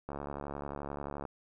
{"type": "click train", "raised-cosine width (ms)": 1, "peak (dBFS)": -25, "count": 84, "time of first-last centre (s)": [0.09, 1.252], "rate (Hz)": 71.4, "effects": []}